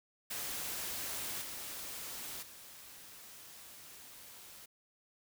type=noise with level steps; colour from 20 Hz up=white; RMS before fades=-40 / -44 / -53 dBFS; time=0.3-4.66 s; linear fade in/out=10 ms; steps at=1.41 / 2.42 s; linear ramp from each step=10 ms; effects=none